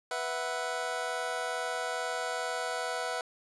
25% pulse chord, B suspended fourth, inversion none, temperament just, 493.9 / 658.5 / 740.8 Hz, B4 / E5 / F#5, 0 / -2 / +2 cents, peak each -33 dBFS, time 0.11-3.21 s, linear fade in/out 2 ms, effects resampled to 24000 Hz

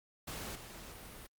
pink noise with level steps, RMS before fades -43 / -50 dBFS, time 0.27-1.27 s, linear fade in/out 10 ms, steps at 0.55 s, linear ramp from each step 5 ms, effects Opus 48 kbps

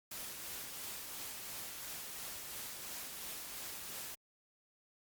white noise with tremolo, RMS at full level -44 dBFS, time 0.11-4.15 s, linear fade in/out 5 ms, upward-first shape triangle, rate 2.9 Hz, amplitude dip 30%, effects Opus 48 kbps

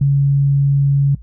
sine tone, 140 Hz, C#3, 18 cents sharp, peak -10 dBFS, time 0.01-1.15 s, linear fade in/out 5 ms, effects noise-tail reverb RT60 0.1 s tail -21 dB re dry + added 57 Hz sine -34 dBFS peak until 1.22 s

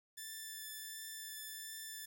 5% pulse tone with vibrato, 1758 Hz, A6, 2 cents flat, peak -35 dBFS, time 0.17-2.06 s, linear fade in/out 10 ms, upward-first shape triangle, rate 1.4 Hz, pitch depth 13 cents each way, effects 11-bit

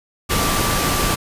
sine tone in noise, 1169 Hz, D6, 8 cents flat, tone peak -25 dBFS, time 0.29-1.16 s, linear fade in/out 20 ms, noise pink, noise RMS -19 dBFS, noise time 0.29-1.16 s, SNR -9 dB, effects resampled to 32000 Hz

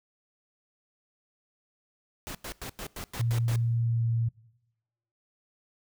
pink noise bursts, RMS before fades -38 dBFS, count 8, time 2.27-3.559 s, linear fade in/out 0 ms, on 78 ms, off 95 ms
sine tone with pitch glide, 116.54 to 115.4 Hz, A#2 to A#2, 0 to -17 cents, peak -24 dBFS, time 3.19-4.29 s, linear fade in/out 10 ms, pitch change -17 cents, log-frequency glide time 3.81-4.07 s
effects noise-tail reverb RT60 0.9 s tail -22 dB re dry

